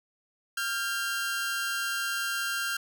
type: tone pair together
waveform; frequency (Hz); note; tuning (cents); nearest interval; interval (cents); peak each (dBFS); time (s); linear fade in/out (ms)
sawtooth; 1388.5 / 1594; F6 / G6; -10 / +28; major second; 238; -28 / -28; 0.57-2.77; 5
effects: none